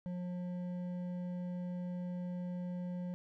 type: tone with hard clipping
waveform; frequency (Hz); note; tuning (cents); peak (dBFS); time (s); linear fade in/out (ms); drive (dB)
triangle; 178.7; F3; +40; -39; 0.06-3.14; 0; 11
effects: none